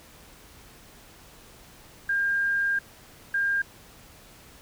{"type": "tone bursts at uneven times", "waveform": "sine", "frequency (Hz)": 1605, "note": "G6", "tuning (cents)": 40, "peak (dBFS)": -22, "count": 2, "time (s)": [[2.09, 2.79], [3.34, 3.62]], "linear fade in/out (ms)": 5, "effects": ["pink hiss -51 dBFS RMS until 4.61 s"]}